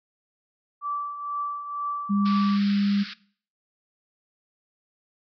sine tone with tremolo, 1161 Hz, D6, 20 cents flat, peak -25 dBFS, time 0.81-2.6 s, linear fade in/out 50 ms, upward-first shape triangle, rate 2.1 Hz, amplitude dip 65%
sine tone, 201.4 Hz, G3, 47 cents sharp, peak -20 dBFS, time 2.09-3.04 s, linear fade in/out 20 ms
white band-pass noise, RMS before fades -39 dBFS, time 2.25-3.14 s, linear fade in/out 10 ms, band 1200 to 5100 Hz, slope 96 dB/octave
effects noise-tail reverb RT60 0.5 s tail -20 dB re dry

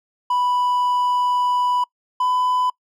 triangle tone pair in turn, 987.8 / 1001.6 Hz, B5 / B5, 0 / +24 cents, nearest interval unison, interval 24 cents, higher second, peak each -15 dBFS, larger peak neither, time 0.3-1.84 / 2.2-2.7 s, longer first, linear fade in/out 5 ms, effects noise-tail reverb RT60 0.1 s tail -24 dB re dry

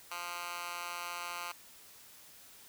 10% pulse tone with high-pass filter, 174.61 Hz, F3, in tune, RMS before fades -41 dBFS, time 0.11-1.52 s, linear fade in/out 5 ms, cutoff 1300 Hz, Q 1.5, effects white hiss -56 dBFS RMS until 2.68 s

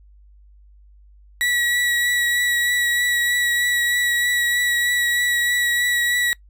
35% pulse tone with vibrato, 1933 Hz, B6, 38 cents flat, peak -16 dBFS, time 1.41-6.33 s, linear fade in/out 0 ms, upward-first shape triangle, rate 3.2 Hz, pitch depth 18 cents each way, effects noise-tail reverb RT60 0.1 s tail -23 dB re dry + added 50 Hz sine -46 dBFS peak until 6.49 s

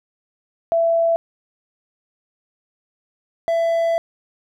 sine / triangle tone pair in turn, 667 / 667 Hz, E5 / E5, +20 / +20 cents, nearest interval unison, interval 0 cents, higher neither, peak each -14 dBFS, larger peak neither, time 0.72-1.16 / 3.48-3.98 s, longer second, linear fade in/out 0 ms, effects none

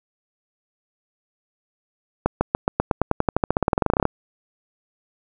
accelerating click train, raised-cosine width 1 ms, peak -3 dBFS, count 26, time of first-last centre 2.26-4.054 s, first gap 150 ms, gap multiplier 0.93, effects none

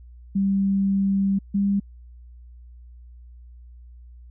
sine tone pair in turn, 196 / 199.43 Hz, G3 / G3, 0 / +30 cents, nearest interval unison, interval 30 cents, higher second, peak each -18 dBFS, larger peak neither, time 0.35-1.39 / 1.54-1.8 s, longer first, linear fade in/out 10 ms, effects added 60 Hz sine -42 dBFS peak until 4.3 s

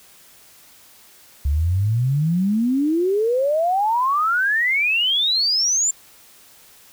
sine exponential sweep, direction up, 67.9 to 7360 Hz, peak -16 dBFS, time 1.45-5.91 s, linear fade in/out 5 ms, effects white hiss -49 dBFS RMS until 6.92 s

